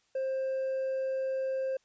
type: tone with hard clipping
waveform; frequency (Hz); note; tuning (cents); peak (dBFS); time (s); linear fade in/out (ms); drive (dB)
sine; 529; C5; +19; -30; 0.15-1.77; 5; 2
effects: white hiss -71 dBFS RMS until 1.84 s + resampled to 16000 Hz